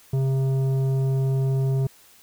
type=tone with tanh clipping; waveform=triangle; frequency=133.8 Hz; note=C3; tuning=39 cents sharp; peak=-21 dBFS; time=0.13-1.87 s; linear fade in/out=5 ms; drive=14 dB; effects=white hiss -53 dBFS RMS until 2.22 s